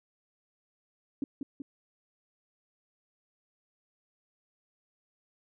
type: tone with echo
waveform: sine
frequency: 277.2 Hz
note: C#4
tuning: in tune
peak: -28 dBFS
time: 1.22-1.24 s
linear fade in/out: 2 ms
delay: 190 ms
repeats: 2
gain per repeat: -4 dB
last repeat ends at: 1.62 s
effects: none